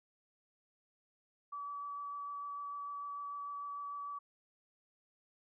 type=tone with vibrato; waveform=sine; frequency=1147 Hz; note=D6; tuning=41 cents flat; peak=-40 dBFS; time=1.52-4.19 s; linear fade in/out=10 ms; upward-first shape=sine; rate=6.7 Hz; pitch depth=8 cents each way; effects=none